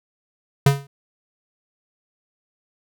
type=tone with exponential decay; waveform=square; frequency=139.6 Hz; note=C#3; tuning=13 cents sharp; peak=-9 dBFS; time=0.66-0.87 s; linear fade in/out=5 ms; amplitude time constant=45 ms; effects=none